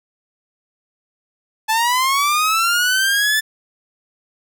sawtooth linear sweep, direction up, 863 to 1760 Hz, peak -11 dBFS, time 1.68-3.41 s, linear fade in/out 20 ms, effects none

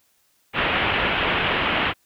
white low-pass noise, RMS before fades -22 dBFS, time 0.53-1.94 s, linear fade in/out 50 ms, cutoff 3100 Hz, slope 48 dB/octave, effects white hiss -64 dBFS RMS until 2.05 s

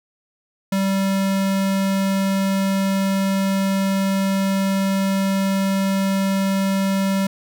square tone, 194.2 Hz, G3, 16 cents flat, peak -18 dBFS, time 0.72-7.27 s, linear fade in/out 5 ms, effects none

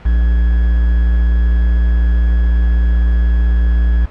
triangle tone with quantisation, 58 Hz, A#1, 8 cents flat, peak -7 dBFS, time 0.05-4.06 s, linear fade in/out 10 ms, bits 5, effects pink hiss -38 dBFS RMS until 4.1 s + low-pass 2000 Hz 12 dB/octave

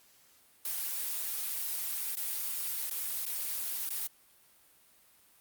blue noise with dropouts, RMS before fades -35 dBFS, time 0.65-4.07 s, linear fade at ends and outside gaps 2 ms, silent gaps 2.154-2.169 / 2.898-2.91 / 3.254-3.263 / 3.891-3.904 s, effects white hiss -63 dBFS RMS until 5.4 s + Opus 48 kbps

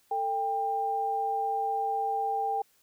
sine tone pair together, 446 / 794.7 Hz, A4 / G5, +23 / +23 cents, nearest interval minor seventh, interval 1000 cents, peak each -35 / -27 dBFS, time 0.11-2.62 s, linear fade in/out 5 ms, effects white hiss -66 dBFS RMS until 2.82 s

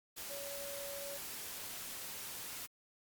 sine tone in noise, 564 Hz, C#5, 30 cents sharp, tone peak -45 dBFS, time 0.29-1.18 s, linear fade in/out 20 ms, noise white, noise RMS -45 dBFS, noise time 0.16-2.67 s, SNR -3 dB, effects Opus 48 kbps

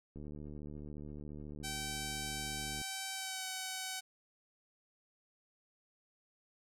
click train, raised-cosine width 3 ms, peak -35 dBFS, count 198, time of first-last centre 0.16-2.815 s, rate 74.2 Hz
5% pulse tone with pitch glide, 771 to 755.6 Hz, G5 to F#5, -29 to +36 cents, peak -27 dBFS, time 1.63-4.01 s, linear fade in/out 20 ms, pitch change -35 cents, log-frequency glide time 3.14-3.46 s
effects none

